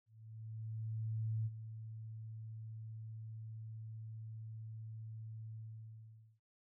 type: tone with ADSR envelope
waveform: sine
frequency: 110.6 Hz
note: A2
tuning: 9 cents sharp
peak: -34 dBFS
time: 0.06-6.4 s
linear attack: 1400 ms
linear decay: 35 ms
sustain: -11 dB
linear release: 840 ms
effects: none